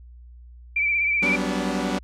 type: tone with vibrato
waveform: sine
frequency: 2330 Hz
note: D7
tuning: 14 cents flat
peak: -19 dBFS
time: 0.76-1.36 s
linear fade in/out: 5 ms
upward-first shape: sine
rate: 16 Hz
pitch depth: 41 cents each way
type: chord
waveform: sawtooth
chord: G major seventh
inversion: third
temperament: equal with one note detuned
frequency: 185 / 196 / 246.9 / 288.3 Hz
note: F#3 / G3 / B3 / D4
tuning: 0 / 0 / 0 / -32 cents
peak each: -25 dBFS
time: 1.22-1.99 s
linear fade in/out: 10 ms
effects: added 60 Hz sine -42 dBFS peak until 2.03 s + low-pass 8000 Hz 12 dB/octave